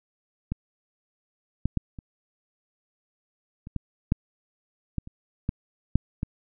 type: clicks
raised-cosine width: 5 ms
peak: -15 / -11 / -11 / -26 / -27 / -16 / -8 / -15 / -28 / -13 / -6 / -15 dBFS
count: 12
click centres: 0.52 / 1.656 / 1.773 / 1.988 / 3.671 / 3.763 / 4.121 / 4.983 / 5.074 / 5.491 / 5.956 / 6.231 s
effects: none